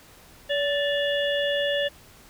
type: harmonic tone with a mistuned harmonic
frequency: 572 Hz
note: D5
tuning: 46 cents flat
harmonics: 1 / 3 / 5 / 6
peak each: -24 / -29 / -31 / -32 dBFS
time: 0.49-1.89 s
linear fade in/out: 20 ms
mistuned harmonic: 3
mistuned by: +42 cents
effects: pink hiss -51 dBFS RMS until 2.29 s